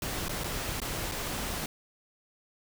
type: noise with dropouts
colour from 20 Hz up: pink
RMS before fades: -34 dBFS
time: 0.02-1.66 s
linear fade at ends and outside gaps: 2 ms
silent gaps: 0.284-0.293 / 0.437-0.442 / 0.802-0.817 / 1.115-1.119 s
effects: none